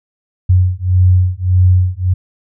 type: beating tone pair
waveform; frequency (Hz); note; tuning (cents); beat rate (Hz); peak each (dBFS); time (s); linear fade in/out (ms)
sine; 90.6 / 92.3; F#2 / F#2; -36 / -4; 1.7; -11; 0.49-2.14; 10
effects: none